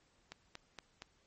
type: click train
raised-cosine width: 0.2 ms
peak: -28 dBFS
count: 4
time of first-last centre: 0.32-1.021 s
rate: 4.28 Hz
effects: pink hiss -72 dBFS RMS until 1.26 s + MP3 32 kbps